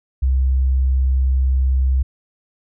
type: tone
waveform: sine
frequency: 65.41 Hz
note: C2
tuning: in tune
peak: -13 dBFS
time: 0.22-2.03 s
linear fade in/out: 10 ms
effects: none